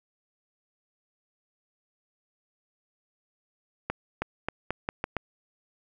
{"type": "accelerating click train", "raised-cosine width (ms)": 0.5, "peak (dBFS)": -13, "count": 7, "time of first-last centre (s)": [3.9, 5.167], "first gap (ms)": 320, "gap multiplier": 0.83, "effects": []}